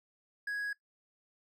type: tone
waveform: triangle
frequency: 1661.2 Hz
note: G#6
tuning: in tune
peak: -31 dBFS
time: 0.47-0.73 s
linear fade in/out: 5 ms
effects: noise-tail reverb RT60 0.1 s tail -19 dB re dry + MP3 96 kbps